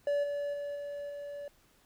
triangle tone with level steps, 575 Hz, D5, 37 cents flat, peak -25 / -30 / -33 / -35 / -37 dBFS, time 0.07-1.48 s, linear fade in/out 2 ms, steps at 0.23 / 0.53 / 0.75 / 1.09 s, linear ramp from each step 10 ms, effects pink hiss -66 dBFS RMS until 1.85 s

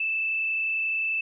sine tone with frequency modulation, 2637 Hz, E7, in tune, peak -24 dBFS, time 0-1.21 s, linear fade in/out 5 ms, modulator 31.4 Hz, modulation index 0.77, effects none

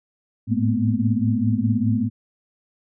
sine tone cluster, 106.7 / 111.6 / 214.1 / 232.7 / 249.6 Hz, G#2 / A2 / A3 / A#3 / B3, +47 / +25 / -47 / -3 / +19 cents, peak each -24 dBFS, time 0.47-2.1 s, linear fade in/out 50 ms, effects none

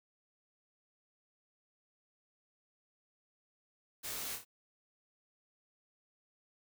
white noise with echo, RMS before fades -42 dBFS, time 4.03-4.37 s, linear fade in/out 20 ms, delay 27 ms, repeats 3, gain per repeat -5 dB, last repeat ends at 4.451 s, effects none

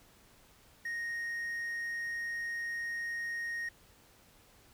triangle tone, 1864.7 Hz, A#6, in tune, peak -33 dBFS, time 0.85-3.69 s, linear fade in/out 5 ms, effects pink hiss -62 dBFS RMS until 4.73 s

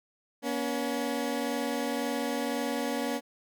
20% pulse tone pair together, 240 / 281.9 Hz, B3 / C#4, -49 / +29 cents, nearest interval minor third, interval 278 cents, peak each -27 / -27 dBFS, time 0.42-3.21 s, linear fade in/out 50 ms, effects none

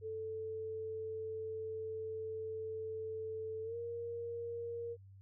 sine tone with pitch glide, 440 to 468.9 Hz, A4 to A#4, 0 to +10 cents, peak -39 dBFS, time 0.01-4.97 s, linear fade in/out 50 ms, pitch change +110 cents, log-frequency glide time 3.63-3.76 s, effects added 97 Hz sine -54 dBFS peak until 5.21 s

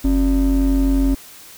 triangle ring-modulated tone, 158.8 Hz, D#3, 36 cents sharp, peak -8 dBFS, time 0.04-1.15 s, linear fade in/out 10 ms, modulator 113 Hz, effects white hiss -41 dBFS RMS until 1.57 s

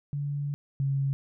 sine tone pair in turn, 143.5 / 137.54 Hz, D3 / C#3, -40 / -13 cents, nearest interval minor second, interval 73 cents, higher first, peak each -28 / -24 dBFS, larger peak second, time 0.13-0.54 / 0.8-1.13 s, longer first, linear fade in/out 0 ms, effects none

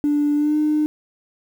triangle tone with pitch glide, 293 to 303.3 Hz, D4 to D#4, -4 to -44 cents, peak -12 dBFS, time 0.04-0.86 s, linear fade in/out 0 ms, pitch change +60 cents, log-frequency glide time 0.35-0.56 s, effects tanh soft clip ceiling -13 dBFS + 8-bit

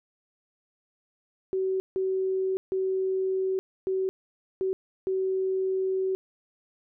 sine tone bursts at uneven times, 379 Hz, F#4, 42 cents sharp, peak -24 dBFS, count 6, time 1.53-1.8 / 1.96-2.57 / 2.72-3.59 / 3.87-4.09 / 4.61-4.73 / 5.07-6.15 s, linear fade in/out 0 ms, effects none

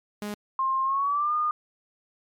sawtooth tone, 207.7 Hz, G#3, in tune, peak -27 dBFS, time 0.22-0.34 s, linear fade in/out 0 ms
sine tone with pitch glide, 1061 to 1218.8 Hz, C6 to D#6, +24 to -36 cents, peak -22 dBFS, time 0.59-1.51 s, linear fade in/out 2 ms, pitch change +240 cents, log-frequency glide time 0.84-1.34 s
effects MP3 96 kbps

